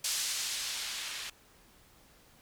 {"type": "noise with low-pass filter sweep", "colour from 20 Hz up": "violet", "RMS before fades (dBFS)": -36, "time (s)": [0.04, 1.3], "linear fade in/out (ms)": 5, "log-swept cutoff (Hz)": [5800, 2700], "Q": 0.81, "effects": ["pink hiss -61 dBFS RMS until 2.41 s"]}